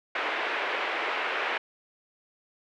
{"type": "band-pass noise", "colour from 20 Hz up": "white", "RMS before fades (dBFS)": -30, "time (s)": [0.15, 1.58], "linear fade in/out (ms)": 5, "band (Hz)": [380, 2500], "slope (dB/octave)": 24, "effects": []}